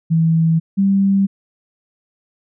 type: tone pair in turn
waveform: sine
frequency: 163 / 196.04 Hz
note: E3 / G3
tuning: -19 / 0 cents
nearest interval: minor third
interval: 319 cents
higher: second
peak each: -11 dBFS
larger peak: neither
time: 0.1-0.6 / 0.77-1.27 s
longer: neither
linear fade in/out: 20 ms
effects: none